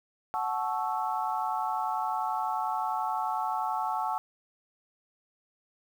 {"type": "chord", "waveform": "sine", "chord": "F# minor seventh", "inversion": "none", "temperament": "equal with one note detuned", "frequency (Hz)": [740, 871.4, 1108.7, 1318.5], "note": ["F#5", "A5", "C#6", "E6"], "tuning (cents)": [0, -17, 0, 0], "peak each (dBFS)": [-33, -31, -35, -36], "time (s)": [0.34, 4.18], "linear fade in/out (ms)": 0, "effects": ["9-bit"]}